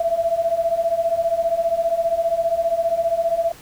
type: beating tone pair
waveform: sine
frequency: 659.3 / 674.3 Hz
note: E5 / E5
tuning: 0 / +39 cents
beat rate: 15 Hz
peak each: -22 / -19 dBFS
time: 0-3.52 s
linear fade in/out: 5 ms
effects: pink hiss -44 dBFS RMS until 3.61 s